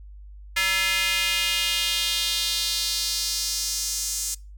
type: tone with high-pass filter sweep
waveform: square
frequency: 190 Hz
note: F#3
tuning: 46 cents sharp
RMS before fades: -25 dBFS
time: 0.56-4.35 s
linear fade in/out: 10 ms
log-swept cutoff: 2000 to 6900 Hz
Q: 2.2
effects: noise-tail reverb RT60 0.3 s tail -24 dB re dry + added 50 Hz sine -40 dBFS peak until 4.57 s